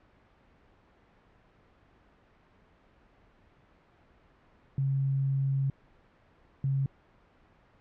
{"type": "tone pair in turn", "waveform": "sine", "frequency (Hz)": [136.2, 136.2], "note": ["C#3", "C#3"], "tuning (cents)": [-30, -30], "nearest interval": "unison", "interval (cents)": 0, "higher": "neither", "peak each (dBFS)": -25, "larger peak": "neither", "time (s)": [[4.78, 5.7], [6.64, 6.86]], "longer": "first", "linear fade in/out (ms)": 2, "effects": ["pink hiss -62 dBFS RMS until 7.8 s", "low-pass 2000 Hz 12 dB/octave"]}